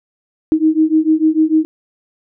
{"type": "beating tone pair", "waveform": "sine", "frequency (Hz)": [311.5, 318.2], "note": ["D#4", "D#4"], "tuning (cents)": [2, 39], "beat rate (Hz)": 6.7, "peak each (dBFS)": -13, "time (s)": [0.52, 1.65], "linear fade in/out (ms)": 0, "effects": []}